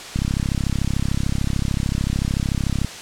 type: click train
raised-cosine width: 5 ms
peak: -9 dBFS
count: 91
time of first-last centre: 0.16-2.847 s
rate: 33.5 Hz
effects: white hiss -34 dBFS RMS until 3.01 s + low-pass 7000 Hz 12 dB/octave